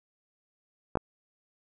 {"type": "clicks", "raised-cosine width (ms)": 1, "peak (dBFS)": [-12, -15], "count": 2, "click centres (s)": [0.955, 0.972], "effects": []}